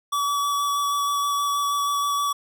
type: tone with vibrato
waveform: square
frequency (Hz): 1143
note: D6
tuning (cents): -47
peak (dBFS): -22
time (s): 0.12-2.33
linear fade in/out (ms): 10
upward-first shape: square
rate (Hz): 6.3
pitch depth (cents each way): 8
effects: none